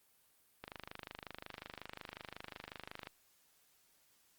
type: click train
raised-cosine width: 0.3 ms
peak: -28 dBFS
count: 63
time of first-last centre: 0.64-3.071 s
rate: 25.5 Hz
effects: white hiss -71 dBFS RMS until 4.38 s + Opus 32 kbps